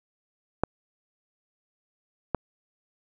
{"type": "clicks", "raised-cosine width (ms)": 1, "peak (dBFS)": [-8, -10], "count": 2, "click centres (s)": [0.636, 2.347], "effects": []}